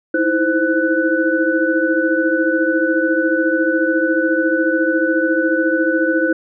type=tone cluster; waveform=sine; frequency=316.6 / 330.7 / 520 / 1491 Hz; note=D#4 / E4 / C5 / F#6; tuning=+30 / +6 / -11 / +13 cents; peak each=-19 dBFS; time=0.14-6.33 s; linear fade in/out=5 ms; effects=none